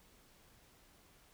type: silence
effects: pink hiss -65 dBFS RMS until 1.33 s